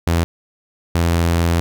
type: tone pair in turn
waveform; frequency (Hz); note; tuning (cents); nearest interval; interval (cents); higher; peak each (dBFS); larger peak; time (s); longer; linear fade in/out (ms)
sawtooth; 84.1 / 84.56; E2 / E2; +35 / +45; unison; 10; second; -10; neither; 0.07-0.24 / 0.95-1.6; second; 0
effects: none